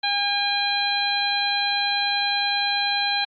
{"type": "harmonic tone", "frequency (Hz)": 809, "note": "G#5", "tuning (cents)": -46, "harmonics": [1, 2, 3, 4, 5], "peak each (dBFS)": [-26, -28, -29, -30, -24], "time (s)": [0.03, 3.25], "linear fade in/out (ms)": 10, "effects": ["AAC 48 kbps"]}